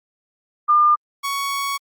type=tone pair in turn; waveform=sine / sawtooth; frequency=1203 / 1115.3 Hz; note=D6 / C#6; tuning=+41 / +10 cents; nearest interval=minor second; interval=131 cents; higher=first; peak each=-11 / -18 dBFS; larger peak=first; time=0.68-0.96 / 1.23-1.78 s; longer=second; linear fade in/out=20 ms; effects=Opus 48 kbps